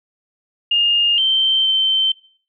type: tone with pitch steps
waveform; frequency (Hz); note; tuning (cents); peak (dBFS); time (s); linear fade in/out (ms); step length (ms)
sine; 2829 / 3118 / 3100; F7 / G7 / G7; +22 / -10 / -20; -13; 0.71-2.12; 5; 470
effects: noise-tail reverb RT60 0.5 s tail -21 dB re dry